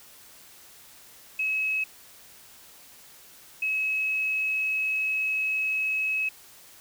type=tone bursts at uneven times; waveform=sine; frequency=2569 Hz; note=E7; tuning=45 cents flat; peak=-24 dBFS; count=2; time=1.39-1.84 / 3.62-6.29 s; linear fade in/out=5 ms; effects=white hiss -51 dBFS RMS until 6.8 s